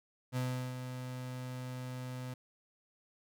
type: tone with ADSR envelope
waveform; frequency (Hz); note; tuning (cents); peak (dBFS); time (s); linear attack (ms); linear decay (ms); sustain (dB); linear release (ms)
35% pulse; 126.9; B2; +47; -30; 0.32-2.34; 46; 370; -8; 4
effects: none